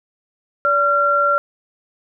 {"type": "tone pair together", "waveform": "sine", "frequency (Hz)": [577, 1372.3], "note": ["D5", "F6"], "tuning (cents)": [-31, -31], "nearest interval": "octave + minor third", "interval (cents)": 1500, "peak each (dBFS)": [-19, -14], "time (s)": [0.65, 1.38], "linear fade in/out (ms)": 0, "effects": []}